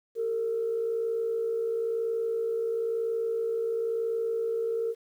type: tone pair together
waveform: sine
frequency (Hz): 395.6 / 456.6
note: G4 / A#4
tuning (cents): +16 / -36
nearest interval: major second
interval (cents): 248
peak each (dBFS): -36 / -26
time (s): 0.15-4.95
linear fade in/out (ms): 50
effects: tanh soft clip ceiling -20 dBFS + 10-bit